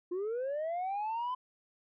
sine linear sweep, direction up, 343.8 to 1022 Hz, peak -30 dBFS, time 0.11-1.35 s, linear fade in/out 10 ms, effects tanh soft clip ceiling -31 dBFS

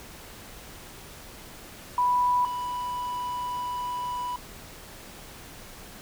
sine / triangle tone pair in turn, 986 / 986 Hz, B5 / B5, -3 / -3 cents, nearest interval unison, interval 0 cents, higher neither, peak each -20 / -27 dBFS, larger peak first, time 1.98-2.45 / 2.45-4.36 s, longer second, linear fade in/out 2 ms, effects pink hiss -45 dBFS RMS until 6.01 s

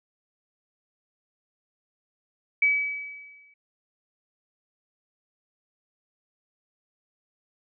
sine tone with exponential decay, 2285 Hz, D7, 48 cents flat, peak -16 dBFS, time 2.62-3.54 s, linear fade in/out 5 ms, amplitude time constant 200 ms, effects none

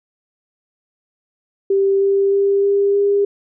sine tone with pitch steps, 392 / 394.7 / 397.5 / 400.2 / 403 Hz, G4 / G4 / G4 / G4 / G4, 0 / +12 / +24 / +36 / +48 cents, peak -12 dBFS, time 1.7-3.25 s, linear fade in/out 5 ms, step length 310 ms, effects none

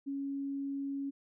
sine tone, 277.2 Hz, C#4, in tune, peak -34 dBFS, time 0.06-1.11 s, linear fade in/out 20 ms, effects none

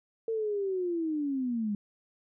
sine linear sweep, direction down, 455.8 to 200.5 Hz, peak -28 dBFS, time 0.28-1.75 s, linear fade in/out 2 ms, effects none

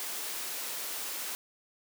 white high-pass noise, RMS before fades -37 dBFS, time 0-1.35 s, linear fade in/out 0 ms, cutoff 310 Hz, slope 12 dB/octave, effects none

